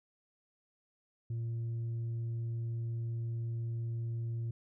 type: tone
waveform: sine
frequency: 115.7 Hz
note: A#2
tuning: 13 cents flat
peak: -31 dBFS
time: 1.3-4.51 s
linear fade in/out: 5 ms
effects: tanh soft clip ceiling -33 dBFS